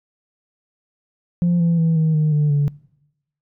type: tone with pitch steps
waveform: sine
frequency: 174 / 168.66 / 163.48 / 158.46 / 153.59 / 148.87 / 144.3 Hz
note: F3 / E3 / E3 / D#3 / D#3 / D3 / D3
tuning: -6 / +40 / -14 / +32 / -22 / +24 / -30 cents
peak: -12 dBFS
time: 1.42-2.68 s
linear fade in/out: 0 ms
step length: 180 ms
effects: noise-tail reverb RT60 0.9 s tail -24 dB re dry + tanh soft clip ceiling -12 dBFS